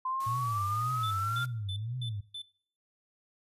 sine linear sweep, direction up, 1028 to 1401 Hz, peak -30 dBFS, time 0.05-1.45 s, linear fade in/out 5 ms
white noise, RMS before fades -49 dBFS, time 0.2-1.46 s, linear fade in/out 5 ms
sine tone with vibrato, 110.8 Hz, A2, 13 cents sharp, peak -33 dBFS, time 0.26-2.21 s, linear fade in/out 10 ms, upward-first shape triangle, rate 1.9 Hz, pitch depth 270 cents each way
triangle tone bursts, 3520 Hz, A7, in tune, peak -36 dBFS, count 5, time 1.03-2.42 s, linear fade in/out 5 ms, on 78 ms, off 250 ms
effects noise-tail reverb RT60 0.5 s tail -20 dB re dry + resampled to 32000 Hz

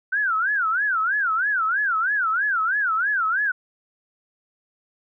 sine tone with vibrato, 1480 Hz, F#6, in tune, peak -19 dBFS, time 0.12-3.52 s, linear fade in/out 10 ms, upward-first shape sine, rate 3.1 Hz, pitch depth 250 cents each way, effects none

